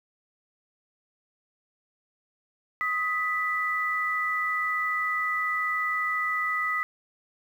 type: tone pair together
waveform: sine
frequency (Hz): 1256.5 / 1975.5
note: D#6 / B6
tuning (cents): +17 / 0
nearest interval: minor sixth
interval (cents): 783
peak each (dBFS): -28 / -27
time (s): 2.81-6.83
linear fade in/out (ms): 0
effects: 9-bit